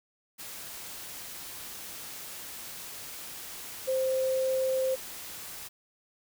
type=tone in noise; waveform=sine; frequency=523.3 Hz; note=C5; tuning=in tune; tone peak=-25 dBFS; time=3.87-4.96 s; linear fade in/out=20 ms; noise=white; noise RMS=-42 dBFS; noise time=0.38-5.69 s; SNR=+14 dB; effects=none